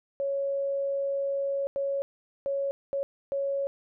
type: tone bursts at uneven times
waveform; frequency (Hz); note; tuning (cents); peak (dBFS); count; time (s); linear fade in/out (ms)
sine; 554.4; C#5; 0; -26; 5; 0.2-1.67 / 1.76-2.02 / 2.46-2.71 / 2.93-3.03 / 3.32-3.67; 0
effects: none